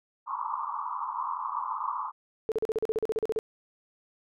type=band-pass noise; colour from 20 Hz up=pink; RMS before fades=-33 dBFS; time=0.26-2.12 s; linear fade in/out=50 ms; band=900 to 1200 Hz; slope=96 dB/octave
type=tone bursts; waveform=sine; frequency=440 Hz; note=A4; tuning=in tune; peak=-24 dBFS; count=14; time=2.49-3.389 s; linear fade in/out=0 ms; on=28 ms; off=39 ms
effects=none